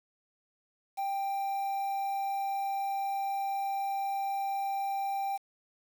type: tone with quantisation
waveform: triangle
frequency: 787 Hz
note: G5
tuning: 7 cents sharp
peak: -28 dBFS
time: 0.97-5.38 s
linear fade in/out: 20 ms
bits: 8
effects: none